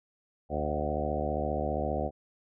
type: harmonic tone with a mistuned harmonic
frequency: 75 Hz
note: D2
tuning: 37 cents sharp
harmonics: 1 / 2 / 3 / 4 / 5 / 6 / 7 / 8 / 9 / 10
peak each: -35 / -39 / -38 / -40 / -39 / -40 / -36 / -36 / -38 / -37 dBFS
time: 0.49-2.11 s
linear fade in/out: 50 ms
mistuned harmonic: 9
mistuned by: +32 cents
effects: none